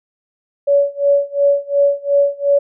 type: tone with tremolo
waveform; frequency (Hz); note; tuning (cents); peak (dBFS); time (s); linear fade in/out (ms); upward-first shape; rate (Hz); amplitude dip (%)
sine; 566; C#5; +36; -8; 0.67-2.59; 10; sine; 2.8; 95
effects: none

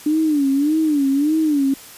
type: tone with vibrato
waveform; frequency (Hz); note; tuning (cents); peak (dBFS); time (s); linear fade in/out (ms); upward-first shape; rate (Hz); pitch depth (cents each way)
sine; 293.7; D4; 0; -14; 0.06-1.74; 5; sine; 1.7; 140
effects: white hiss -40 dBFS RMS until 1.97 s + resampled to 32000 Hz

